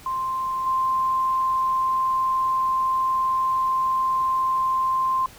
sine tone with level steps, 1046.5 Hz, C6, in tune, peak -23 / -19 dBFS, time 0.06-5.26 s, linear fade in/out 2 ms, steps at 0.66 s, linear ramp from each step 10 ms, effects pink hiss -46 dBFS RMS until 5.38 s

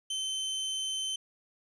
sawtooth tone, 3082 Hz, G7, 30 cents flat, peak -28 dBFS, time 0.1-1.16 s, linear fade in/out 5 ms, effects resampled to 22050 Hz

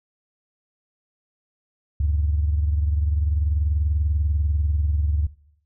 sine tone pair together, 73.42 / 93.77 Hz, D2 / F#2, 0 / +24 cents, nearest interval major third, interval 424 cents, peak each -18 / -27 dBFS, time 2-5.27 s, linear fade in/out 5 ms, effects noise-tail reverb RT60 0.6 s tail -18 dB re dry + tanh soft clip ceiling -11 dBFS

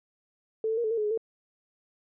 sine tone with pitch steps, 441.2 / 445.3 / 472 / 435.1 / 460 / 425.3 / 419.2 / 448.6 Hz, A4 / A4 / A#4 / A4 / A#4 / G#4 / G#4 / A4, +5 / +21 / +22 / -19 / -23 / +41 / +16 / +34 cents, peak -25 dBFS, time 0.64-1.176 s, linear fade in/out 2 ms, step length 67 ms, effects none

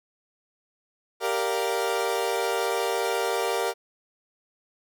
30% pulse chord, G minor seventh, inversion none, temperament equal, 392 / 466.2 / 587.3 / 698.5 Hz, G4 / Bb4 / D5 / F5, 0 / 0 / 0 / 0 cents, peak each -27 / -25 / -30 / -29 dBFS, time 1.2-3.74 s, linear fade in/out 50 ms, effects none

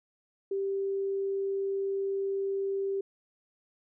sine tone, 392 Hz, G4, in tune, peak -28 dBFS, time 0.51-3.01 s, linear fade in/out 5 ms, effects none

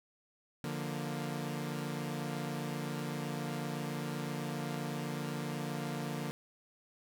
sawtooth chord, Bb major, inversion first, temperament equal, 146.83 / 174.61 / 233.1 Hz, D3 / F3 / Bb3, 0 / 0 / 0 cents, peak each -35 / -38 / -37 dBFS, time 0.64-6.31 s, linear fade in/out 0 ms, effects none

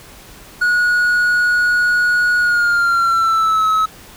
triangle tone with pitch glide, 1454 to 1287.9 Hz, F#6 to E6, -31 to -41 cents, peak -10 dBFS, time 0.61-3.86 s, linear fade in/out 10 ms, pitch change -210 cents, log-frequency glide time 2.39-3.67 s, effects pink hiss -40 dBFS RMS until 4.16 s

